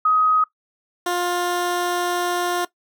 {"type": "tone pair in turn", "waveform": ["sine", "15% pulse"], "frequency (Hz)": [1259, 353.3], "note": ["D#6", "F4"], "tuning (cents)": [20, 20], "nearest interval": "octave + minor seventh", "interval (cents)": 2200, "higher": "first", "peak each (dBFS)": -14, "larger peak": "neither", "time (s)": [[0.05, 0.44], [1.06, 2.65]], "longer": "second", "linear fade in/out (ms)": 5, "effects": ["noise-tail reverb RT60 0.1 s tail -18 dB re dry"]}